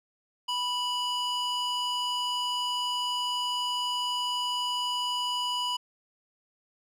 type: tone with band-pass filter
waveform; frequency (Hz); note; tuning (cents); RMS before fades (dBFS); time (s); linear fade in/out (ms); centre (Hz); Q
square; 984; B5; -7; -30; 0.48-5.77; 10; 3100; 1.1
effects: none